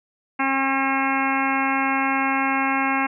harmonic tone, 269.7 Hz, C#4, 47 cents flat, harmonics 1 / 2 / 3 / 4 / 5 / 6 / 7 / 8 / 9 / 10, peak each -25 / -37 / -25 / -26 / -31 / -28 / -35 / -27 / -33 / -32 dBFS, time 0.39-3.07 s, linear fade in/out 10 ms, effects none

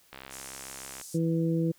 click train, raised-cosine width 0.3 ms, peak -26 dBFS, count 60, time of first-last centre 0.13-1.013 s, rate 66.8 Hz
white band-pass noise, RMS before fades -45 dBFS, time 0.29-1.19 s, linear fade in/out 50 ms, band 5600 to 9800 Hz, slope 24 dB/octave
harmonic tone, 164.7 Hz, E3, 1 cent flat, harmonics 1 / 2 / 3, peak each -26 / -29 / -34 dBFS, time 1.14-1.72 s, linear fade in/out 10 ms
effects white hiss -62 dBFS RMS until 1.78 s

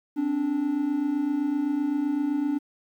triangle tone pair together, 263.9 / 291.7 Hz, C4 / D4, +15 / -12 cents, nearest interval major second, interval 173 cents, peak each -28 / -22 dBFS, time 0.16-2.59 s, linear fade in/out 20 ms, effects 10-bit

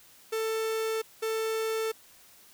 45% pulse tone pair in turn, 443.7 / 443.7 Hz, A4 / A4, +14 / +14 cents, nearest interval unison, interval 0 cents, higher neither, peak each -28 dBFS, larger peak neither, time 0.32-1.02 / 1.22-1.92 s, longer neither, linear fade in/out 10 ms, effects white hiss -56 dBFS RMS until 2.53 s

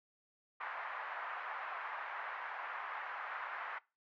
pink band-pass noise, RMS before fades -43 dBFS, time 0.6-3.79 s, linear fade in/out 10 ms, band 840 to 1900 Hz, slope 24 dB/octave, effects noise-tail reverb RT60 0.3 s tail -23 dB re dry + MP3 48 kbps

